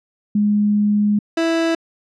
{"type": "tone pair in turn", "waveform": ["sine", "30% pulse"], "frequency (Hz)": [207.7, 329.7], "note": ["G#3", "E4"], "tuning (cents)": [0, 0], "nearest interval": "minor sixth", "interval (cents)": 800, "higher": "second", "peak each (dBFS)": -13, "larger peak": "neither", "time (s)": [[0.35, 1.19], [1.37, 1.75]], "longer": "first", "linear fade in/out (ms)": 5, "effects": ["low-pass 5000 Hz 12 dB/octave"]}